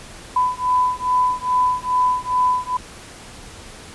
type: beating tone pair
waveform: sine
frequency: 1000 / 1002.4 Hz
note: B5 / B5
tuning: +21 / +25 cents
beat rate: 2.4 Hz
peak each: -19 / -19 dBFS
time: 0.36-2.77 s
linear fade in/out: 5 ms
effects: pink hiss -39 dBFS RMS until 3.94 s + resampled to 24000 Hz